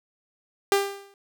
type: tone with exponential decay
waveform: sawtooth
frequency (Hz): 397.8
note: G4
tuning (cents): +25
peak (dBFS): -12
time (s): 0.72-1.14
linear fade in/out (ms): 1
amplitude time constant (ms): 91
effects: none